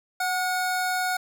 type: tone pair together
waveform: square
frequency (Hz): 740 / 1445.4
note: F#5 / F#6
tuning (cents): 0 / -41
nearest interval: octave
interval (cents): 1159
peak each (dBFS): -27 / -28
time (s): 0.2-1.17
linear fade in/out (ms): 5
effects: none